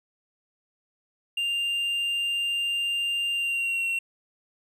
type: tone with pitch glide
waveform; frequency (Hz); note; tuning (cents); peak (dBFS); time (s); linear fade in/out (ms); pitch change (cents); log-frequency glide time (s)
triangle; 2794 to 2730; F7 to F7; 0 to -40; -23; 1.37-3.99; 5; -40; 3.33-3.87
effects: none